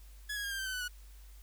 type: tone with pitch steps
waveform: sawtooth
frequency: 1688 / 1654.2 / 1621.1 / 1588.7 / 1556.9 / 1525.7 / 1495.2 / 1465.3 Hz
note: G#6 / G#6 / G#6 / G6 / G6 / G6 / F#6 / F#6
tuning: +28 / -7 / -42 / +23 / -12 / -47 / +18 / -17 cents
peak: -32 dBFS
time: 0.29-0.882 s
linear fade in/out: 10 ms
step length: 74 ms
effects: added 50 Hz sine -50 dBFS peak until 1.42 s + white hiss -63 dBFS RMS until 1.42 s